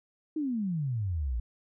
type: exponential sweep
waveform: sine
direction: down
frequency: 321.9 to 55 Hz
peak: -28 dBFS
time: 0.36-1.4 s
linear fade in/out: 5 ms
effects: none